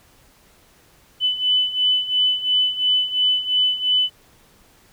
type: beating tone pair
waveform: sine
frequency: 3000 / 3002.9 Hz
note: F#7 / F#7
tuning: +23 / +25 cents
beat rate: 2.9 Hz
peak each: -22 / -18 dBFS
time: 1.2-4.1 s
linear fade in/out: 50 ms
effects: pink hiss -54 dBFS RMS until 4.92 s